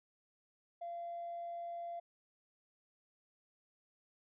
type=tone with tanh clipping; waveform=triangle; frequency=687 Hz; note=F5; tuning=29 cents flat; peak=-40 dBFS; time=0.81-2 s; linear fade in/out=10 ms; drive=1 dB; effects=resampled to 8000 Hz